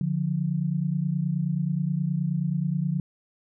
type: tone pair together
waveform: sine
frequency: 146.83 / 176.28 Hz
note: D3 / F3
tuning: 0 / +16 cents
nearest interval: minor third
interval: 316 cents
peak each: -26 dBFS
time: 0.01-3 s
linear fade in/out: 2 ms
effects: none